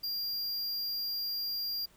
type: tone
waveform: square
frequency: 4780 Hz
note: D8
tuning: 30 cents sharp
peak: -33 dBFS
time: 0.03-1.86 s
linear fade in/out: 10 ms
effects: pink hiss -63 dBFS RMS until 1.96 s